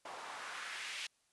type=noise with band-pass filter sweep; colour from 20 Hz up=white; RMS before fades=-45 dBFS; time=0.05-1.07 s; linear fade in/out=5 ms; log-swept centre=740 to 2800 Hz; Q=1.7; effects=white hiss -75 dBFS RMS until 1.32 s + resampled to 24000 Hz